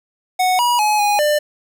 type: tone with pitch steps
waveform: square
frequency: 738 / 966 / 846 / 825 / 596 Hz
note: F#5 / B5 / G#5 / G#5 / D5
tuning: -5 / -39 / +32 / -12 / +25 cents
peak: -14 dBFS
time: 0.39-1.39 s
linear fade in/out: 10 ms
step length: 200 ms
effects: 9-bit